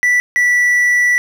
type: tone pair in turn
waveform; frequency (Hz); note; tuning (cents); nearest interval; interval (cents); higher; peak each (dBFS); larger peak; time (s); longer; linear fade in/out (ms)
triangle; 1967 / 1959.2; B6 / B6; -7 / -14; unison; 7; first; -8; neither; 0.03-0.2 / 0.36-1.18; second; 0
effects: 8-bit